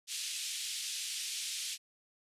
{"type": "band-pass noise", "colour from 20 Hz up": "pink", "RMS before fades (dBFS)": -39, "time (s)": [0.07, 1.78], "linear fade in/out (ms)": 50, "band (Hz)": [2800, 10000], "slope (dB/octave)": 24, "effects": ["resampled to 32000 Hz"]}